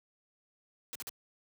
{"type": "noise bursts", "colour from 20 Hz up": "white", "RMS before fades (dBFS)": -41, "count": 3, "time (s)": [0.93, 1.093], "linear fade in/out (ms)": 0, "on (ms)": 23, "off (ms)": 47, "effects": ["high-pass 100 Hz 12 dB/octave"]}